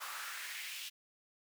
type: noise with high-pass filter sweep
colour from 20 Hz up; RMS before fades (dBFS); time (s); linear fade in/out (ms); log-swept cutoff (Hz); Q
pink; -44; 0-0.9; 20; 1100 to 3000; 2.5
effects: none